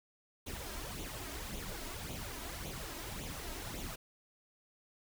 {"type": "noise with flanger", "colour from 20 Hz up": "pink", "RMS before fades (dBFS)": -43, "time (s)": [0.46, 3.96], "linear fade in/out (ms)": 10, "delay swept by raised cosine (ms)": [0.29, 3.19], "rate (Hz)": 1.8, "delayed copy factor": 0.65, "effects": []}